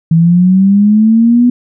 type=linear sweep; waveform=sine; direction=up; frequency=161 to 246.9 Hz; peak=-4 dBFS; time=0.11-1.5 s; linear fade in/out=5 ms; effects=none